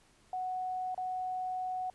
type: tone with dropouts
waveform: sine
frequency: 740 Hz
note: F#5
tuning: in tune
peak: -33 dBFS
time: 0.33-1.9 s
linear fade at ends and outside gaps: 2 ms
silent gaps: 0.946-0.977 s
effects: pink hiss -65 dBFS RMS until 1.94 s + resampled to 24000 Hz